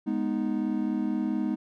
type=chord; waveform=triangle; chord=G# minor; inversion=none; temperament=equal; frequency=207.7 / 246.9 / 311.1 Hz; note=G#3 / B3 / D#4; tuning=0 / 0 / 0 cents; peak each=-28 / -28 / -28 dBFS; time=0.06-1.56 s; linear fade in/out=20 ms; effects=none